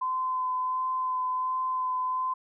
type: tone with vibrato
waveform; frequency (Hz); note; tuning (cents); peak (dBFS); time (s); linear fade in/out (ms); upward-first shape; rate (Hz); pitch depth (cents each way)
sine; 1023; C6; -39; -26; 0.01-2.34; 10; sine; 1.4; 12
effects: none